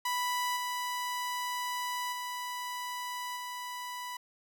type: tone with level steps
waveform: sawtooth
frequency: 987.8 Hz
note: B5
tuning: in tune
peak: -26 / -29 / -32 / -34 dBFS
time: 0.05-4.17 s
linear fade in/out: 5 ms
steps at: 0.56 / 2.12 / 3.36 s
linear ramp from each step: 10 ms
effects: none